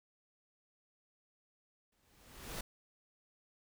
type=noise with exponential growth; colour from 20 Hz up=pink; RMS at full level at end=-40 dBFS; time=1.92-2.61 s; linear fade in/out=5 ms; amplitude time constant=150 ms; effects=none